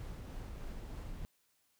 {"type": "noise with tremolo", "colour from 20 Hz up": "brown", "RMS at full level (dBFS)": -43, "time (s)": [0, 1.25], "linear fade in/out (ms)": 0, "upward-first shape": "triangle", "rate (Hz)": 3.3, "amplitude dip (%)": 25, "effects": ["white hiss -75 dBFS RMS until 1.79 s"]}